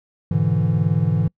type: chord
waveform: triangle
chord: E dominant seventh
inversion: first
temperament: equal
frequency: 103.83 / 123.47 / 146.83 / 164.81 Hz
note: G#2 / B2 / D3 / E3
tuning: 0 / 0 / 0 / 0 cents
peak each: -20 / -23 / -19 / -18 dBFS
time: 0.31-1.28 s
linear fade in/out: 5 ms
effects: noise-tail reverb RT60 0.1 s tail -26 dB re dry